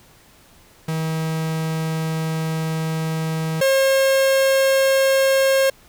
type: tone pair in turn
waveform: 45% pulse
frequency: 159.9 / 537.8 Hz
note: D#3 / C5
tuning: +48 / +47 cents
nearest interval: octave + major sixth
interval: 2099 cents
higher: second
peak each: -21 / -14 dBFS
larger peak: second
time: 0.88-3.61 / 3.61-5.7 s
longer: first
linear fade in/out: 5 ms
effects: pink hiss -51 dBFS RMS until 5.88 s